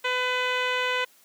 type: tone with low-pass filter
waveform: 10% pulse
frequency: 502 Hz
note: B4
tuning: 28 cents sharp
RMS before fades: -26 dBFS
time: 0.04-1.05 s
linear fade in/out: 10 ms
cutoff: 3400 Hz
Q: 1.2
effects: white hiss -58 dBFS RMS until 1.24 s + high-pass 200 Hz 12 dB/octave